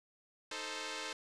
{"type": "chord", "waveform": "5% pulse", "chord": "A diminished", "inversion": "second", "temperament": "equal", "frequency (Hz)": [311.1, 440, 523.3], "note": ["Eb4", "A4", "C5"], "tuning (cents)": [0, 0, 0], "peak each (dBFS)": [-35, -32, -32], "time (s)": [0.51, 1.13], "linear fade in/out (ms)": 5, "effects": ["resampled to 22050 Hz", "9-bit"]}